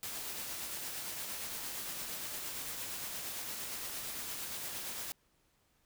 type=noise with tremolo; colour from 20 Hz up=white; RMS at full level=-40 dBFS; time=0.03-5.12 s; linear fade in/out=0 ms; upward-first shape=triangle; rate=8.7 Hz; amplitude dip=30%; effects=pink hiss -73 dBFS RMS until 5.85 s